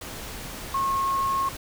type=tone in noise; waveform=sine; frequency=1085 Hz; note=C#6; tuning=37 cents flat; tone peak=-22 dBFS; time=0.74-1.49 s; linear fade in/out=5 ms; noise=pink; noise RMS=-37 dBFS; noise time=0.01-1.57 s; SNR=+12 dB; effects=none